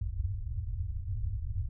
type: low-pass noise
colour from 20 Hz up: white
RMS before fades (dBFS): -34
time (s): 0.01-1.69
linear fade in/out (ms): 5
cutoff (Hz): 110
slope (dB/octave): 96
effects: none